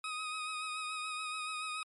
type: tone with vibrato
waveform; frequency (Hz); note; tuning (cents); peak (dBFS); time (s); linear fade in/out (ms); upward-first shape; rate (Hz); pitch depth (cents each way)
20% pulse; 1255; D#6; +15; -32; 0.04-1.83; 2; sine; 7; 29
effects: MP3 48 kbps